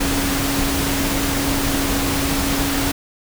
sine tone in noise, 277.2 Hz, C#4, in tune, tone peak -22 dBFS, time 0-2.92 s, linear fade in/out 10 ms, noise pink, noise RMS -21 dBFS, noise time 0-2.92 s, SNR -4 dB, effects none

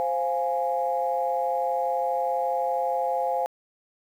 sine chord, F minor, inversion second, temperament equal, 523.3 / 698.5 / 830.6 Hz, C5 / F5 / Ab5, 0 / 0 / 0 cents, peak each -27 dBFS, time 0-3.46 s, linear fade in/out 0 ms, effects tanh soft clip ceiling -13 dBFS + 9-bit

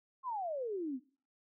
sine exponential sweep, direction down, 1089 to 241.1 Hz, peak -35 dBFS, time 0.23-1 s, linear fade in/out 50 ms, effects noise-tail reverb RT60 0.4 s tail -20 dB re dry

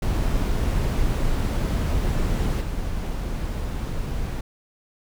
brown noise with level steps, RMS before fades -22 / -27 dBFS, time 0.02-4.41 s, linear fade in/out 5 ms, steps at 2.6 s, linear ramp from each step 20 ms, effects none

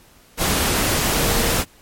sine tone in noise, 466.2 Hz, A#4, in tune, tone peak -27 dBFS, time 1.14-1.57 s, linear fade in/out 50 ms, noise pink, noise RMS -19 dBFS, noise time 0.37-1.65 s, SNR -11 dB, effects pink hiss -51 dBFS RMS until 1.81 s + MP3 64 kbps

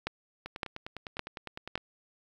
two click trains, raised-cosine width 0.3 ms, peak -23 / -15 dBFS, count 14 / 4, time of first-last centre 0.46-1.777 / 0.07-1.755 s, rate 9.87 / 1.78 Hz, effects 9-bit

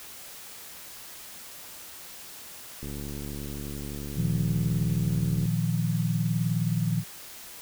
click train, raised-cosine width 3 ms, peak -25 dBFS, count 189, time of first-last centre 2.83-5.456 s, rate 71.6 Hz
sine chord, Bb suspended fourth, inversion none, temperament just, 116.54 / 155.39 / 174.81 Hz, Bb2 / Eb3 / F3, 0 / -2 / +2 cents, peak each -28 dBFS, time 4.15-7.04 s, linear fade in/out 50 ms
effects white hiss -44 dBFS RMS until 7.61 s

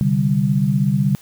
sine chord, C suspended second, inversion none, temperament equal, 130.81 / 146.83 / 196 Hz, C3 / D3 / G3, 0 / 0 / 0 cents, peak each -20 / -18 / -18 dBFS, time 0.01-1.15 s, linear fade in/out 0 ms, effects white hiss -47 dBFS RMS until 1.21 s

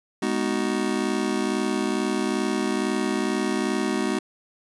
square chord, G# minor seventh, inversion none, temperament just, 207.7 / 249.2 / 311.5 / 373.8 Hz, G#3 / B3 / D#4 / F#4, 0 / +16 / +2 / +18 cents, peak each -29 dBFS, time 0.22-4.19 s, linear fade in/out 5 ms, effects resampled to 24000 Hz

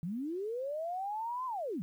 sine linear two-way sweep, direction up then down, 155.56 to 1046.5 to 155.56 Hz, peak -34 dBFS, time 0.03-1.82 s, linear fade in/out 0 ms, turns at 1.46 s, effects 11-bit

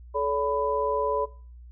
sine tone cluster, 431.2 / 568 / 997 Hz, A4 / C#5 / B5, -35 / +42 / +16 cents, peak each -28 dBFS, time 0.14-1.26 s, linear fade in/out 20 ms, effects noise-tail reverb RT60 0.4 s tail -19 dB re dry + added 60 Hz sine -43 dBFS peak until 1.71 s

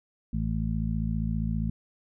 harmonic tone, 55 Hz, A1, in tune, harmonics 1 / 2 / 3 / 4, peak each -30 / -33 / -31 / -32 dBFS, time 0.33-1.7 s, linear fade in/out 5 ms, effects none

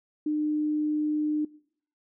sine tone, 302.4 Hz, D#4, 49 cents flat, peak -24 dBFS, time 0.26-1.45 s, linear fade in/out 5 ms, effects noise-tail reverb RT60 0.6 s tail -21 dB re dry

